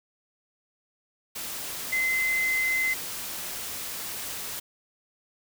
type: tone in noise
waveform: sine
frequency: 2057 Hz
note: C7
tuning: 30 cents flat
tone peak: -23 dBFS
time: 1.92-2.94 s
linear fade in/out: 10 ms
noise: white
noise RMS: -35 dBFS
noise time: 1.35-4.6 s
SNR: +9 dB
effects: none